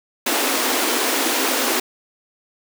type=high-pass noise; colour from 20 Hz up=pink; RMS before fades=-20 dBFS; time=0.26-1.8 s; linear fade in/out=5 ms; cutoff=240 Hz; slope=96 dB/octave; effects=none